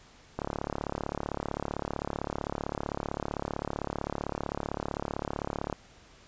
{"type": "click train", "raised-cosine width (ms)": 1, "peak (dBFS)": -17, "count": 191, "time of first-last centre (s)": [0.39, 5.727], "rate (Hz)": 35.6, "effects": ["pink hiss -56 dBFS RMS until 6.27 s", "resampled to 16000 Hz"]}